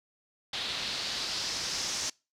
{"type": "noise with low-pass filter sweep", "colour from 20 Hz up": "white", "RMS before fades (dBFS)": -34, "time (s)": [0.53, 2.1], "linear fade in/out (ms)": 5, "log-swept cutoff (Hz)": [3800, 6000], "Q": 2.8, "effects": ["noise-tail reverb RT60 0.3 s tail -26 dB re dry"]}